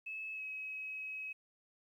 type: tone with pitch glide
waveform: sine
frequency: 2596 to 2554 Hz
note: E7 to D#7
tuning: -27 to +45 cents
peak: -40 dBFS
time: 0.06-1.33 s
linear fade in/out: 10 ms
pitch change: -28 cents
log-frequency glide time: 0.34-0.42 s
effects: 12-bit